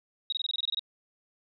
sine tone bursts, 3794 Hz, A#7, 30 cents sharp, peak -27 dBFS, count 11, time 0.3-0.794 s, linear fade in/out 2 ms, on 24 ms, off 23 ms, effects none

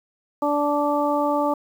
harmonic tone, 291.7 Hz, D4, 12 cents flat, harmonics 1 / 2 / 3 / 4, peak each -24 / -23 / -24 / -27 dBFS, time 0.42-1.54 s, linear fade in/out 5 ms, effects 8-bit

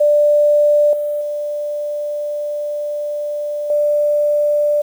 sine tone with level steps, 590 Hz, D5, 8 cents sharp, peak -9 / -17 / -19 / -12 dBFS, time 0-4.82 s, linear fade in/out 10 ms, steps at 0.93 / 1.21 / 3.7 s, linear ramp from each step 2 ms, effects 7-bit

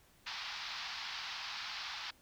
white band-pass noise, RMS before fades -43 dBFS, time 0.26-2.11 s, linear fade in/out 10 ms, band 780 to 5100 Hz, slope 48 dB/octave, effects pink hiss -66 dBFS RMS until 2.21 s

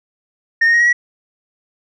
sine tone with pitch steps, 1830 / 1854.5 / 1879.3 / 1904.4 / 1929.9 Hz, A#6 / A#6 / A#6 / A#6 / B6, -32 / -9 / +14 / +37 / -40 cents, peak -7 dBFS, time 0.61-0.93 s, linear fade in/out 10 ms, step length 64 ms, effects tanh soft clip ceiling -8 dBFS

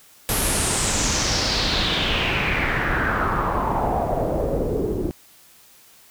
pink noise with low-pass filter sweep, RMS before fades -22 dBFS, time 0.29-5.11 s, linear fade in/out 0 ms, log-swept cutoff 12000 to 330 Hz, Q 3.8, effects white hiss -51 dBFS RMS until 6.1 s

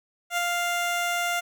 15% pulse tone with ADSR envelope, 698.5 Hz, F5, in tune, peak -16 dBFS, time 0.3-1.41 s, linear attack 73 ms, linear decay 17 ms, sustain -2 dB, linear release 20 ms, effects none

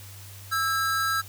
square tone pair together, 1318.5 / 1617.3 Hz, E6 / G#6, 0 / -46 cents, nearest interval major third, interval 354 cents, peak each -26 / -28 dBFS, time 0.51-1.22 s, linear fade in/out 20 ms, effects added 98 Hz sine -43 dBFS peak until 1.28 s + white hiss -47 dBFS RMS until 1.28 s

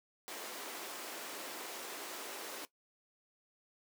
pink high-pass noise, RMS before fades -45 dBFS, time 0.28-2.65 s, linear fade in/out 0 ms, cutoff 310 Hz, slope 24 dB/octave, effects noise-tail reverb RT60 0.1 s tail -17 dB re dry

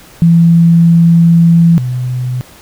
sine tone pair in turn, 168 / 125.86 Hz, E3 / B2, +33 / +33 cents, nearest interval perfect fourth, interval 500 cents, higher first, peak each -3 / -13 dBFS, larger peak first, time 0.22-1.78 / 1.78-2.41 s, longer first, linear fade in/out 0 ms, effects pink hiss -38 dBFS RMS until 2.61 s

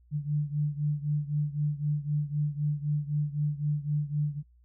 sine beating tone pair, 146.83 / 150.73 Hz, D3 / D3, 0 / +45 cents, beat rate 3.9 Hz, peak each -28 / -31 dBFS, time 0.11-4.43 s, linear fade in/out 50 ms, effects noise-tail reverb RT60 0.1 s tail -22 dB re dry + added 60 Hz sine -57 dBFS peak until 4.64 s

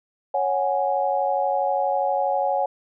sine chord, C# suspended fourth, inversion none, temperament just, 554.4 / 739.2 / 831.5 Hz, C#5 / F#5 / G#5, 0 / -2 / +2 cents, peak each -24 dBFS, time 0.34-2.66 s, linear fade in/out 5 ms, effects none

